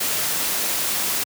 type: noise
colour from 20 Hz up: white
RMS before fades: -23 dBFS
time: 0-1.24 s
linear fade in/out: 10 ms
effects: high-pass 100 Hz 12 dB/octave